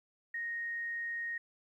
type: tone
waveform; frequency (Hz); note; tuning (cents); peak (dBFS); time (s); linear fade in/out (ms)
sine; 1864.7; A#6; 0; -35; 0.34-1.38; 5
effects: 12-bit